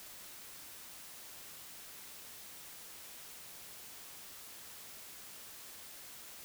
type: silence
effects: white hiss -51 dBFS RMS until 6.44 s